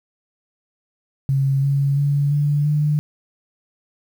sine tone with pitch steps, 136.5 / 139.61 / 142.79 / 146.04 / 149.37 Hz, C#3 / C#3 / D3 / D3 / D3, -26 / +13 / -48 / -9 / +30 cents, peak -15 dBFS, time 1.29-2.99 s, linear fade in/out 0 ms, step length 340 ms, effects 8-bit

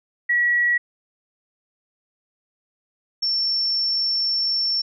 sine tone pair in turn, 1926 / 5422 Hz, B6 / E8, -44 / +48 cents, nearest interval octave + tritone, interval 1792 cents, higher second, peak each -16 / -19 dBFS, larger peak first, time 0.29-0.78 / 3.22-4.82 s, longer second, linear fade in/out 10 ms, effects none

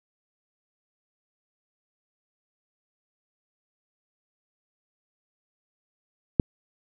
click, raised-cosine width 3 ms, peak -4 dBFS, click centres 6.398 s, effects none

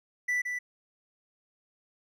triangle tone with echo, 1975.5 Hz, B6, in tune, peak -24 dBFS, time 0.28-0.42 s, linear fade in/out 10 ms, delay 170 ms, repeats 1, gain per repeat -5 dB, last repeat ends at 0.59 s, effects none

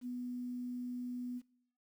sine tone with quantisation, 246.9 Hz, B3, in tune, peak -38 dBFS, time 0.01-1.42 s, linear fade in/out 50 ms, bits 11, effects noise-tail reverb RT60 0.6 s tail -19 dB re dry

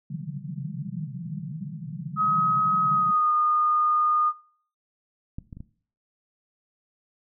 pink band-pass noise, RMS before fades -34 dBFS, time 0.1-3.11 s, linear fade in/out 5 ms, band 130 to 200 Hz, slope 96 dB/octave
sine tone with pitch glide, 1268 to 1224.1 Hz, D#6 to D#6, +32 to -29 cents, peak -19 dBFS, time 2.16-4.33 s, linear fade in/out 50 ms, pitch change -61 cents, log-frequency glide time 2.85-3.32 s
clicks, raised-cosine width 5 ms, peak -21 / -27 / -29 / -26 dBFS, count 4, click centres 5.385 / 5.528 / 5.57 / 5.605 s
effects noise-tail reverb RT60 0.5 s tail -18 dB re dry

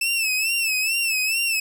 sawtooth tone with vibrato, 2637 Hz, E7, in tune, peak -17 dBFS, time 0.01-1.6 s, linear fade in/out 5 ms, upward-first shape sine, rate 2.3 Hz, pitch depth 87 cents each way, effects none

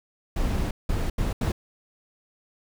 brown noise bursts at uneven times, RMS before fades -25 dBFS, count 4, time 0.36-0.71 / 0.89-1.1 / 1.18-1.33 / 1.41-1.52 s, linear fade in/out 5 ms, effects none

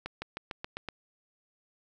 accelerating click train, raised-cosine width 0.3 ms, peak -20 dBFS, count 7, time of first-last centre 0.06-0.887 s, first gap 160 ms, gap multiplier 0.94, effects none

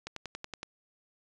click train, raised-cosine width 0.2 ms, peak -21 dBFS, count 7, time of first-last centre 0.07-0.631 s, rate 10.7 Hz, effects resampled to 22050 Hz

